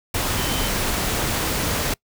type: tone in noise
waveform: sine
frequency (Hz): 3074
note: G7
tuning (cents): -35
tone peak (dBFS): -32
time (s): 0.37-0.69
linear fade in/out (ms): 5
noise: pink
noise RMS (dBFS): -23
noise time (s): 0.14-1.94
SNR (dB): -12
effects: noise-tail reverb RT60 0.1 s tail -25 dB re dry